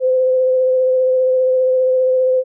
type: tone with vibrato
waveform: sine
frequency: 514 Hz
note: C5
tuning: 31 cents flat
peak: -11 dBFS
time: 0-2.44 s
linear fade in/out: 50 ms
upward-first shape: sine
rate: 15 Hz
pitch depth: 15 cents each way
effects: none